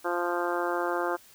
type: harmonic tone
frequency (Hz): 174.61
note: F3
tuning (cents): 0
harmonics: 2 / 3 / 4 / 5 / 6 / 7 / 8 / 9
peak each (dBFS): -31 / -33 / -34 / -35 / -36 / -36 / -37 / -38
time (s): 0.04-1.17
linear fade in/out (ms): 20
effects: white hiss -55 dBFS RMS until 1.34 s